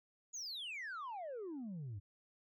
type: exponential sweep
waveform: sine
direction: down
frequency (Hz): 6930 to 92.5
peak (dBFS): -40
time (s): 0.33-2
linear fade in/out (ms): 20
effects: tanh soft clip ceiling -41 dBFS